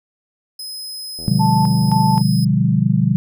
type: tone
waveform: sawtooth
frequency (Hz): 5080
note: D#8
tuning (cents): +35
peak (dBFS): -25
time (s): 0.59-2.45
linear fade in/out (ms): 5
type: click train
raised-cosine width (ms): 2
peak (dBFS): -24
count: 84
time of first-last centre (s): 1.19-2.206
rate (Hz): 81.7
type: chord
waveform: sine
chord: G dominant seventh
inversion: first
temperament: equal with one note detuned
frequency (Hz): 123.47 / 146.83 / 174.61 / 199.19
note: B2 / D3 / F3 / G3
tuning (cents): 0 / 0 / 0 / +28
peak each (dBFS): -18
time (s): 1.28-3.16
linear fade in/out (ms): 0
type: tone with tremolo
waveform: sine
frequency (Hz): 880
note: A5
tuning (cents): 0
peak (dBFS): -16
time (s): 1.39-2.22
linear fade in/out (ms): 20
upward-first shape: square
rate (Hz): 1.9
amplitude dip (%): 75
effects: none